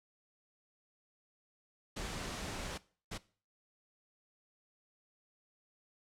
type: noise bursts at uneven times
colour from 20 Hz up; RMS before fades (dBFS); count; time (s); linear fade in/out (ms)
pink; -41; 2; 1.96-2.78 / 3.11-3.18; 10
effects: noise-tail reverb RT60 0.4 s tail -19 dB re dry + low-pass 8000 Hz 12 dB/octave